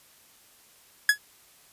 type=tone with exponential decay; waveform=45% pulse; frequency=1685 Hz; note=G#6; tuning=25 cents sharp; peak=-12 dBFS; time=1.09-1.18 s; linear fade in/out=2 ms; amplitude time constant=19 ms; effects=white hiss -57 dBFS RMS until 1.72 s + resampled to 32000 Hz